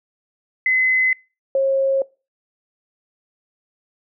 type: tone pair in turn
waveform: sine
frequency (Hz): 2036 / 540.4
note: C7 / C#5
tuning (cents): -48 / -44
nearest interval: octave + major seventh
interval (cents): 2296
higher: first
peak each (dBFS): -14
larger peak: neither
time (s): 0.66-1.13 / 1.55-2.02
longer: neither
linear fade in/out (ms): 2
effects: noise-tail reverb RT60 0.3 s tail -23 dB re dry